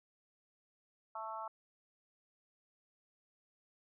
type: harmonic tone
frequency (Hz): 220.8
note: A3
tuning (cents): +6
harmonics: 3 / 4 / 5 / 6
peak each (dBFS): -48 / -44 / -46 / -47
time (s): 1.15-1.48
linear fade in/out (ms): 5
effects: none